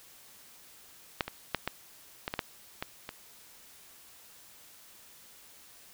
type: clicks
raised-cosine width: 0.3 ms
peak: -11 / -20 / -11 / -14 / -16 / -16 / -13 / -17 / -22 dBFS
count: 9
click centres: 1.208 / 1.28 / 1.547 / 1.676 / 2.279 / 2.339 / 2.392 / 2.825 / 3.091 s
effects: white hiss -55 dBFS RMS until 5.93 s